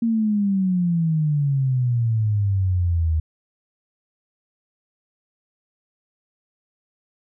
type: exponential sweep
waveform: sine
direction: down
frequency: 233.1 to 77.78 Hz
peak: -17 dBFS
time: 0.02-3.2 s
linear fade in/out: 5 ms
effects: none